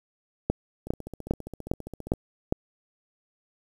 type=two click trains; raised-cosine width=2 ms; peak=-9 / -24 dBFS; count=6 / 20; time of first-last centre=0.5-2.524 / 0.87-2.137 s; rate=2.47 / 15 Hz; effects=8-bit